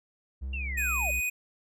triangle tone with pitch glide, 66.2 to 64.65 Hz, C2 to C2, +21 to -20 cents, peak -30 dBFS, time 0.41-1.21 s, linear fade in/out 20 ms, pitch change -41 cents, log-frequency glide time 0.74-1.04 s
sine linear sweep, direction down, 2800 to 544 Hz, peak -34 dBFS, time 0.53-1.11 s, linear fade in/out 5 ms
square tone, 2489 Hz, D#7, in tune, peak -28 dBFS, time 0.77-1.3 s, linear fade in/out 10 ms
effects none

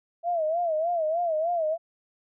sine tone with vibrato, 659.3 Hz, E5, in tune, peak -23 dBFS, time 0.23-1.78 s, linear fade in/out 50 ms, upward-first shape sine, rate 3.3 Hz, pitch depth 120 cents each way, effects none

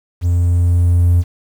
triangle tone with level ramp, 87.31 Hz, F2, in tune, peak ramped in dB -9 to -5 dBFS, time 0.21-1.24 s, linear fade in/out 50 ms, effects tanh soft clip ceiling -3 dBFS + 7-bit

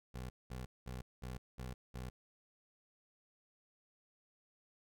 20% pulse tone bursts, 63 Hz, B1, 35 cents sharp, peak -38 dBFS, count 6, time 0.14-2.1 s, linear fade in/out 10 ms, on 160 ms, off 200 ms, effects none

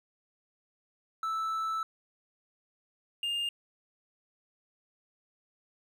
triangle tone pair in turn, 1316 / 2814 Hz, E6 / F7, -3 / +12 cents, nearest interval octave + minor second, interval 1315 cents, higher second, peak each -28 dBFS, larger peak neither, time 1.23-1.83 / 3.23-3.49 s, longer first, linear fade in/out 2 ms, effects none

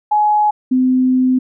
sine tone pair in turn, 842 / 256.2 Hz, G#5 / C4, +24 / -36 cents, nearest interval octave + major sixth, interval 2060 cents, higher first, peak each -10 dBFS, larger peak neither, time 0.11-0.51 / 0.71-1.39 s, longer second, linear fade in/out 10 ms, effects none

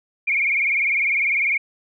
sine tone with vibrato, 2273 Hz, C#7, 43 cents sharp, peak -17 dBFS, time 0.27-1.58 s, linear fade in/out 10 ms, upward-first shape sine, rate 20 Hz, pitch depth 110 cents each way, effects none

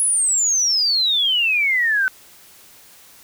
sine exponential sweep, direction down, 10548 to 1500 Hz, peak -15 dBFS, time 0-2.08 s, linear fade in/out 0 ms, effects white hiss -47 dBFS RMS until 3.23 s

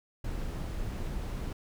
brown noise, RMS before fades -35 dBFS, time 0.24-1.53 s, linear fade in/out 5 ms, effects none

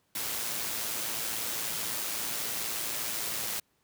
white noise with amplitude modulation, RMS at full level -32 dBFS, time 0.15-3.6 s, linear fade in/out 5 ms, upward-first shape sine, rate 112 Hz, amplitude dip 35%, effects pink hiss -72 dBFS RMS until 3.83 s + high-pass 80 Hz 12 dB/octave

